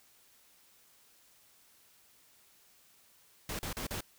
pink noise bursts, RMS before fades -38 dBFS, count 4, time 3.49-4.007 s, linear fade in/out 2 ms, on 100 ms, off 39 ms, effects white hiss -64 dBFS RMS until 4.18 s

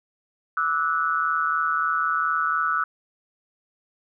sine tone cluster, 1163 / 1307 / 1470 Hz, D6 / E6 / F#6, -17 / -15 / -12 cents, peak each -29 / -23 / -25 dBFS, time 0.57-2.84 s, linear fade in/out 2 ms, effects none

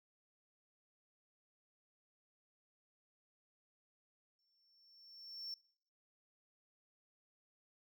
triangle tone with exponential growth, 5430 Hz, F8, 50 cents flat, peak -40 dBFS, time 4.39-5.54 s, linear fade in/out 1 ms, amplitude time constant 250 ms, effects noise-tail reverb RT60 0.6 s tail -21 dB re dry

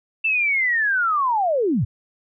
sine linear sweep, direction down, 2682 to 84.9 Hz, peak -17 dBFS, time 0.24-1.85 s, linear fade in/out 10 ms, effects none

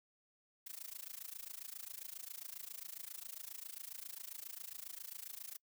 blue noise with amplitude modulation, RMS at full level -45 dBFS, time 0.66-5.57 s, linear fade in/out 10 ms, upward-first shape sine, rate 27.4 Hz, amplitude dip 95%, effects noise-tail reverb RT60 0.1 s tail -26 dB re dry

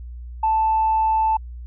sine tone, 880 Hz, A5, in tune, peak -15 dBFS, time 0.43-1.37 s, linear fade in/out 5 ms, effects tanh soft clip ceiling -11 dBFS + added 60 Hz sine -32 dBFS peak until 1.66 s

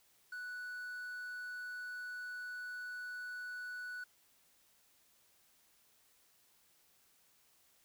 triangle tone with quantisation, 1480 Hz, F#6, in tune, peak -40 dBFS, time 0.32-4.04 s, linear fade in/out 5 ms, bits 11, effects white hiss -70 dBFS RMS until 7.84 s

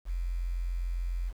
sine tone with quantisation, 43.65 Hz, F1, in tune, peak -29 dBFS, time 0.05-1.33 s, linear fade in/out 50 ms, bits 9, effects none

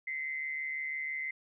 sine tone with amplitude modulation, 2063 Hz, C7, 25 cents flat, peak -31 dBFS, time 0.07-1.31 s, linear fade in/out 5 ms, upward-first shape sine, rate 146 Hz, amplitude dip 60%, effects none

